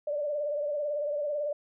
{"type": "tone with vibrato", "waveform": "sine", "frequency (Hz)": 587.3, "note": "D5", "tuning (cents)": 0, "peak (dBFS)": -28, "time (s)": [0.07, 1.53], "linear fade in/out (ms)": 5, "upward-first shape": "sine", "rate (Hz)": 18, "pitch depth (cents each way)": 56, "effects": []}